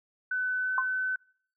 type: tone with pitch glide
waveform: sine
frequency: 1506 to 1515.6 Hz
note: F#6 to F#6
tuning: +30 to +41 cents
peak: -27 dBFS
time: 0.31-1.16 s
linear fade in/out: 5 ms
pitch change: +11 cents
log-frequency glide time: 0.61-0.73 s
type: tone with exponential decay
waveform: sine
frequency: 1046.5 Hz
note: C6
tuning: in tune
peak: -20 dBFS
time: 0.78-0.87 s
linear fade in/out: 1 ms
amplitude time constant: 19 ms
effects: noise-tail reverb RT60 0.6 s tail -26 dB re dry